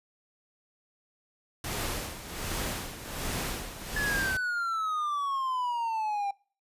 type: noise with tremolo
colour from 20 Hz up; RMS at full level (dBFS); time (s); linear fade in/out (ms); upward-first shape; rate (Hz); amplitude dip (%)
pink; -32; 1.64-4.37; 2; sine; 1.3; 70
type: exponential sweep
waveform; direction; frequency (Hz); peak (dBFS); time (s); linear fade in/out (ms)
triangle; down; 1729 to 790; -26; 3.96-6.31; 5
effects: noise-tail reverb RT60 0.4 s tail -24 dB re dry + resampled to 32000 Hz